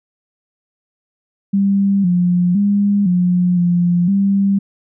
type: tone with pitch steps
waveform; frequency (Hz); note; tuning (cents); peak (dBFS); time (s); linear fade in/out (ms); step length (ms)
sine; 197.8 / 177.5 / 202.4 / 178.8 / 175 / 197.5; G3 / F3 / G#3 / F3 / F3 / G3; +16 / +28 / -44 / +41 / +4 / +13; -11; 1.53-4.59; 10; 510
effects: none